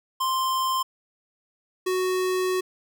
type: tone pair in turn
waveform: square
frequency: 1046.5 / 370 Hz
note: C6 / F#4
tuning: 0 / 0 cents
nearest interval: octave + tritone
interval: 1800 cents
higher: first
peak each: -23 dBFS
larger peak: neither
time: 0.2-0.83 / 1.86-2.61 s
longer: second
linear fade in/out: 10 ms
effects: none